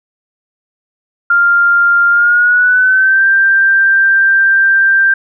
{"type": "tone with pitch glide", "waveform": "sine", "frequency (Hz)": [1396.9, 1577.1], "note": ["F6", "G6"], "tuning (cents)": [0, 10], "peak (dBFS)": -6, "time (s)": [1.3, 5.14], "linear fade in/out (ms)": 5, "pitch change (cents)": 210, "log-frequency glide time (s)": [2.1, 3.26], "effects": []}